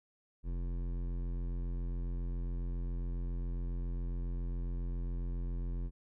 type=tone with hard clipping; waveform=sine; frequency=43.65 Hz; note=F1; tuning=in tune; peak=-36 dBFS; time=0.43-5.91 s; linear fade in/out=50 ms; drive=14 dB; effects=none